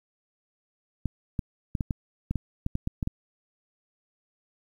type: clicks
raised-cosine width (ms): 5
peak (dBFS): -15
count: 12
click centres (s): 1.057 / 1.392 / 1.752 / 1.808 / 1.908 / 2.31 / 2.357 / 2.664 / 2.754 / 2.874 / 3.028 / 3.074
effects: 9-bit